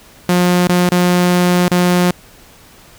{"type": "tone with dropouts", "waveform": "sawtooth", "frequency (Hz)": 178.2, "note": "F3", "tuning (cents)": 35, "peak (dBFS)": -6, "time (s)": [0.29, 2.11], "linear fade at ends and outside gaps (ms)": 2, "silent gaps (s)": [[0.673, 0.692], [0.891, 0.919], [1.681, 1.714]], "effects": ["pink hiss -43 dBFS RMS until 2.98 s"]}